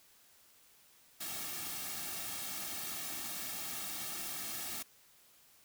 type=noise with comb filter; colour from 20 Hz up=white; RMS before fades=-41 dBFS; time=1.2-4.83 s; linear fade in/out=10 ms; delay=2 ms; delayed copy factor=-0.65; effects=white hiss -64 dBFS RMS until 5.64 s